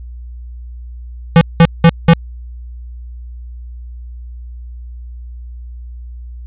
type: tone bursts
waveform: square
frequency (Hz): 167.1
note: E3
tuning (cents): +24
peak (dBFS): -3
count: 4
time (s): 1.36-2.134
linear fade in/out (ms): 0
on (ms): 51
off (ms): 190
effects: added 60 Hz sine -27 dBFS peak until 6.46 s + resampled to 8000 Hz